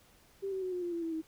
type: tone with pitch steps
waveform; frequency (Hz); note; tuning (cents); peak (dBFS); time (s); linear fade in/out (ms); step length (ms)
sine; 392 / 380.6 / 369.6 / 358.8 / 348.4 / 338.3 / 328.5 / 319; G4 / F#4 / F#4 / F4 / F4 / E4 / E4 / D#4; 0 / +49 / -2 / +47 / -4 / +45 / -6 / +43; -33; 0.42-1.22; 20; 100
effects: pink hiss -63 dBFS RMS until 1.27 s